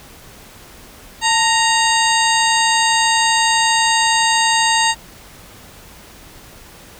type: harmonic tone with a mistuned harmonic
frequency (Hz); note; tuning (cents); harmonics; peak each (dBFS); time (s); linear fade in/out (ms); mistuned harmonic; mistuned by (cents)
932.3; A#5; 0; 1 / 2 / 3 / 4 / 5 / 7 / 8 / 9; -16 / -19 / -21 / -22 / -23 / -24 / -25 / -26; 1.21-4.95; 50; 1; -67
effects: pink hiss -41 dBFS RMS until 6.99 s